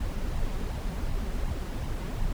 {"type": "noise with flanger", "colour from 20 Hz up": "brown", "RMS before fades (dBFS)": -30, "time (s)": [0, 2.33], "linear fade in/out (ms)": 5, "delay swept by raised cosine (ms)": [0.99, 5.49], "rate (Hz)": 2.7, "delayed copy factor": 0.55, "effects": []}